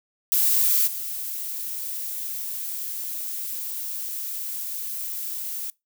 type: noise with level steps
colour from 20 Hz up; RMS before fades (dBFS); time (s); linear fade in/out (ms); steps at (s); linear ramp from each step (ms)
violet; -20 / -31; 0.32-5.7; 0; 0.86; 20
effects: noise-tail reverb RT60 0.2 s tail -23 dB re dry